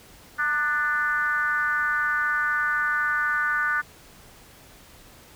sine tone with frequency modulation, 1480 Hz, F#6, in tune, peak -21 dBFS, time 0.38-3.82 s, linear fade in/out 20 ms, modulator 284 Hz, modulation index 1, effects pink hiss -50 dBFS RMS until 5.35 s

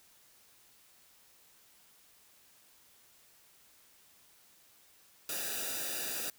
white noise with comb filter, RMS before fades -37 dBFS, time 5.29-6.3 s, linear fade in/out 2 ms, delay 0.93 ms, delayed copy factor -0.85, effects white hiss -63 dBFS RMS until 6.38 s

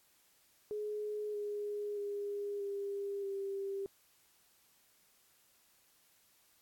sine tone with pitch steps, 420.9 / 413.9 / 407 / 400.3 / 393.6 Hz, G#4 / G#4 / G#4 / G4 / G4, +23 / -6 / -35 / +36 / +7 cents, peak -36 dBFS, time 0.71-3.86 s, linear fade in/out 0 ms, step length 630 ms, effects white hiss -69 dBFS RMS until 6.61 s + AAC 64 kbps

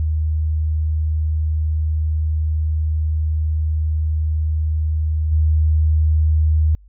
sine tone with level steps, 77.78 Hz, D#2, in tune, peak -16 / -12 dBFS, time 0-6.75 s, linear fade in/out 0 ms, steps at 5.31 s, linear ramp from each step 20 ms, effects added 50 Hz sine -43 dBFS peak until 6.88 s

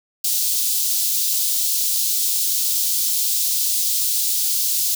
white high-pass noise, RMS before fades -20 dBFS, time 0.24-4.95 s, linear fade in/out 5 ms, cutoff 3800 Hz, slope 24 dB/octave, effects none

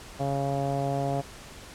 sawtooth tone with low-pass filter, 138.8 Hz, C#3, 3 cents sharp, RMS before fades -28 dBFS, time 0.19-1.22 s, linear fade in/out 20 ms, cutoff 680 Hz, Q 4.9, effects pink hiss -45 dBFS RMS until 1.74 s + low-pass 10000 Hz 12 dB/octave

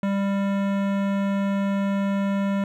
sine tone with hard clipping, 197.9 Hz, G3, 17 cents sharp, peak -23 dBFS, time 0.03-2.64 s, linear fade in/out 2 ms, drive 18 dB, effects none

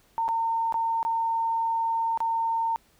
sine tone with dropouts, 911 Hz, A#5, 40 cents flat, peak -23 dBFS, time 0.18-2.76 s, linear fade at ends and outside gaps 0 ms, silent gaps 0.281-0.288 / 0.724-0.742 / 1.029-1.05 / 2.175-2.204 s, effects pink hiss -62 dBFS RMS until 2.99 s

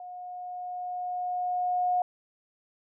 sine tone with level ramp, 722 Hz, F#5, 43 cents flat, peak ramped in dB -39 to -22 dBFS, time 0-2.02 s, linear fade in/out 2 ms, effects none

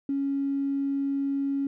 triangle tone with tanh clipping, 277.2 Hz, C#4, in tune, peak -24 dBFS, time 0.09-1.67 s, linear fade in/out 2 ms, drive 2 dB, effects none

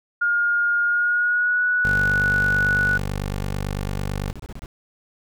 sine tone with pitch glide, 1420 to 1472.6 Hz, F6 to F#6, +28 to -9 cents, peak -17 dBFS, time 0.21-2.98 s, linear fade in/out 10 ms, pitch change +63 cents, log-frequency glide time 0.84-1.64 s
15% pulse tone, 49 Hz, G1, in tune, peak -18 dBFS, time 1.85-4.31 s, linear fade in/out 0 ms
brown noise bursts, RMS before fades -34 dBFS, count 6, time 4.29-4.659 s, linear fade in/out 0 ms, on 39 ms, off 27 ms
effects none

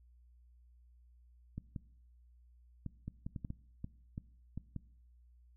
clicks, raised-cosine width 5 ms, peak -28 dBFS, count 12, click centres 1.58 / 1.762 / 2.863 / 3.08 / 3.265 / 3.362 / 3.448 / 3.504 / 3.844 / 4.179 / 4.576 / 4.763 s, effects noise-tail reverb RT60 0.7 s tail -21 dB re dry + added 60 Hz sine -60 dBFS peak until 5.56 s

